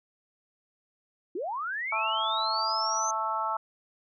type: linear sweep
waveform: sine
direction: up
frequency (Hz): 308.2 to 6320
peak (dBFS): -30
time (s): 1.35-3.11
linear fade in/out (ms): 5
type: harmonic tone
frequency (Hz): 220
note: A3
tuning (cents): 0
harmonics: 3 / 4 / 5 / 6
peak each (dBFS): -37 / -31 / -34 / -31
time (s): 1.92-3.57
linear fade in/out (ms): 5
effects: none